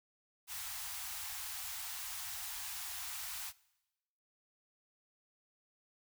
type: band-stop noise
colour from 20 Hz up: white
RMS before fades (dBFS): -43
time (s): 0.47-3.53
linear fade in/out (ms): 50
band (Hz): 100 to 700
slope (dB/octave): 96
effects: noise-tail reverb RT60 1.0 s tail -22 dB re dry